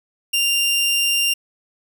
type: tone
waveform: sawtooth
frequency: 2788 Hz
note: F7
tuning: 4 cents flat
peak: -13 dBFS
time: 0.33-1.34 s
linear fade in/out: 10 ms
effects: none

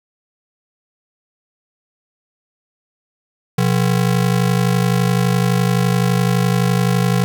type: ring-modulated tone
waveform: square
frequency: 151.2 Hz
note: D#3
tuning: 49 cents flat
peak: -11 dBFS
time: 3.58-7.24 s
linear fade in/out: 0 ms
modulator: 25.9 Hz
effects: 7-bit

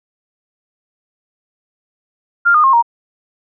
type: tone with pitch steps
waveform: sine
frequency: 1396.9 / 1223.1 / 1071 / 937.7 Hz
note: F6 / D#6 / C6 / A#5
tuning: 0 / -30 / +40 / +10 cents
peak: -7 dBFS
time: 2.45-2.826 s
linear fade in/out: 20 ms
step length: 94 ms
effects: none

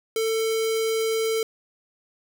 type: tone with notch filter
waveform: square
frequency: 445.9 Hz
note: A4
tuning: 23 cents sharp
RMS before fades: -24 dBFS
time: 0.16-1.43 s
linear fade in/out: 2 ms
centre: 1000 Hz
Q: 0.71
effects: none

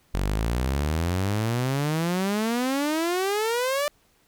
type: exponential sweep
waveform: sawtooth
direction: up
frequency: 45.51 to 596 Hz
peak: -19 dBFS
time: 0.14-3.88 s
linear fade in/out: 0 ms
effects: pink hiss -63 dBFS RMS until 4.27 s

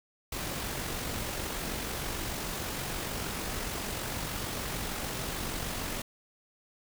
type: noise with amplitude modulation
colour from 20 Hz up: pink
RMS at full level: -34 dBFS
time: 0.32-6.02 s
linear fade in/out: 5 ms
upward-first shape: sine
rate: 46.6 Hz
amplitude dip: 30%
effects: none

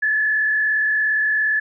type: tone with frequency modulation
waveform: sine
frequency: 1725 Hz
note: A6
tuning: 35 cents flat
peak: -16 dBFS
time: 0.02-1.6 s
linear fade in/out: 10 ms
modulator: 42.8 Hz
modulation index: 0.82
effects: none

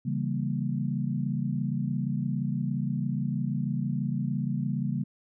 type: chord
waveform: sine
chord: C# diminished seventh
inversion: none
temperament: equal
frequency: 138.59 / 164.81 / 196 / 233.1 Hz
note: C#3 / E3 / G3 / Bb3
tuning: 0 / 0 / 0 / 0 cents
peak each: -30 / -34 / -32 / -33 dBFS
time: 0.05-5.04 s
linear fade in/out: 10 ms
effects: none

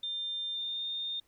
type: tone with pitch glide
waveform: sine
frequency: 3600 to 3640 Hz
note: A7 to A#7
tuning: +39 to -42 cents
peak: -33 dBFS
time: 0.03-1.2 s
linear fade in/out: 5 ms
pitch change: +19 cents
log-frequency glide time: 0.52-0.85 s
effects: pink hiss -71 dBFS RMS until 1.27 s

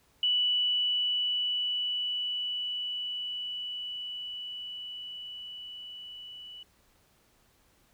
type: tone with level ramp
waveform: sine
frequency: 2960 Hz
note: F#7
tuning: in tune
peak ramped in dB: -23 to -43 dBFS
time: 0.23-6.63 s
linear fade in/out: 2 ms
effects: pink hiss -66 dBFS RMS until 7.93 s

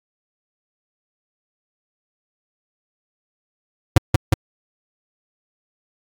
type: tone with echo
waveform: square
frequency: 106 Hz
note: G#2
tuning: 36 cents sharp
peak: -7 dBFS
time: 3.96-3.98 s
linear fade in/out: 5 ms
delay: 180 ms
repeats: 2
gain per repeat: -2 dB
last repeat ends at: 4.34 s
effects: AAC 64 kbps

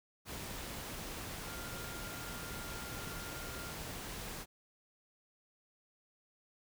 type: tone in noise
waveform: sine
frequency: 1400 Hz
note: F6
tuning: 4 cents sharp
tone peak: -50 dBFS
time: 1.44-3.75 s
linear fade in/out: 50 ms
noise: pink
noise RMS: -44 dBFS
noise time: 0.25-4.46 s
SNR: -9 dB
effects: none

